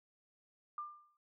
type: tone with exponential decay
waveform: sine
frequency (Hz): 1195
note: D6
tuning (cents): +30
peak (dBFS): -37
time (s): 0.78-1.17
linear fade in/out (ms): 2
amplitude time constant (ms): 84
effects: none